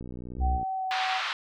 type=click train; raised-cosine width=3 ms; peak=-27 dBFS; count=39; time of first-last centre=0.01-0.63 s; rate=61.3 Hz
type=tone; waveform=sine; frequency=65.8 Hz; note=C2; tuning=10 cents sharp; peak=-23 dBFS; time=0.37-0.6 s; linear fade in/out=50 ms
type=tone with pitch glide; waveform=sine; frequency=762 to 754.1 Hz; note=G5 to F#5; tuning=-49 to +33 cents; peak=-28 dBFS; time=0.4-1.22 s; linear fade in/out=50 ms; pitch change=-18 cents; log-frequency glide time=0.76-0.84 s
type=band-pass noise; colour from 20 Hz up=pink; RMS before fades=-31 dBFS; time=0.91-1.33 s; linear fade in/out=0 ms; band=1000 to 4000 Hz; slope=24 dB/octave
effects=none